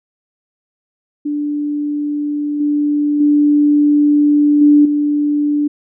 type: tone with level steps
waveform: sine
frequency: 293.7 Hz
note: D4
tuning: in tune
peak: -16 / -12 / -8 / -5 / -12 dBFS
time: 1.25-5.68 s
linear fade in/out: 10 ms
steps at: 2.6 / 3.2 / 4.61 / 4.85 s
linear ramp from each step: 5 ms
effects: none